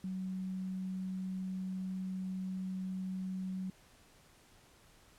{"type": "tone", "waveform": "sine", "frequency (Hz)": 187.3, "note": "F#3", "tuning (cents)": 21, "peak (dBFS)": -36, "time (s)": [0.04, 3.7], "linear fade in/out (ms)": 2, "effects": ["pink hiss -63 dBFS RMS until 5.18 s", "low-pass 12000 Hz 12 dB/octave"]}